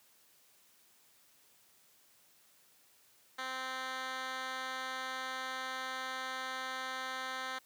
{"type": "tone with band-pass filter", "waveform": "10% pulse", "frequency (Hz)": 260, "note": "C4", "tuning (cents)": -11, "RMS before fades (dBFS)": -40, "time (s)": [3.38, 7.59], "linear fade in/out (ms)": 10, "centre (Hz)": 2300, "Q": 0.97, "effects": ["white hiss -66 dBFS RMS until 7.65 s", "high-pass 100 Hz 12 dB/octave"]}